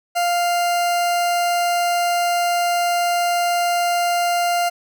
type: tone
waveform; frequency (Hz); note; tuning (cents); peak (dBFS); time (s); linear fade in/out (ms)
40% pulse; 698.5; F5; 0; -16; 0.15-4.7; 20
effects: none